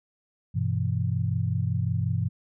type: chord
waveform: sine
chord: E minor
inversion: first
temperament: equal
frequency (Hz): 98 / 123.47 / 164.81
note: G2 / B2 / E3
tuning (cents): 0 / 0 / 0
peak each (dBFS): -27 / -27 / -30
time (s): 0.54-2.29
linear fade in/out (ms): 20
effects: none